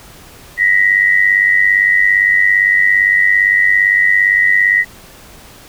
sine tone pair together, 1885.4 / 1983 Hz, A#6 / B6, +19 / +7 cents, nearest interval minor second, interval 88 cents, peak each -11 dBFS, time 0.57-4.85 s, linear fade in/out 50 ms, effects pink hiss -39 dBFS RMS until 5.68 s

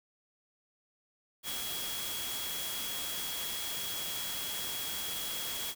sine tone in noise, 3322 Hz, G#7, in tune, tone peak -40 dBFS, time 1.43-5.75 s, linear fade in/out 50 ms, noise white, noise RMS -38 dBFS, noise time 1.43-5.75 s, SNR -5 dB, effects none

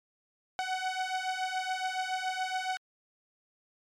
sawtooth beating tone pair, 744 / 751.1 Hz, F#5 / F#5, +9 / +26 cents, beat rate 7.1 Hz, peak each -30 dBFS, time 0.59-2.77 s, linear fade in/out 0 ms, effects low-pass 6000 Hz 12 dB/octave + MP3 96 kbps

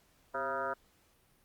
sine tone with frequency modulation, 960 Hz, B5, 49 cents flat, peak -32 dBFS, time 0.34-0.74 s, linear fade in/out 10 ms, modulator 141 Hz, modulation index 3.8, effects pink hiss -68 dBFS RMS until 1.44 s + Opus 48 kbps

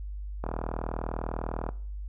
click train, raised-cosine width 1 ms, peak -18 dBFS, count 51, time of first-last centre 0.44-1.69 s, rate 40 Hz, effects noise-tail reverb RT60 0.5 s tail -19 dB re dry + added 50 Hz sine -34 dBFS peak until 2.08 s

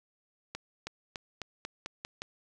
accelerating click train, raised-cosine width 0.2 ms, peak -20 dBFS, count 8, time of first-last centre 0.55-2.219 s, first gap 320 ms, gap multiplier 0.9, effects none

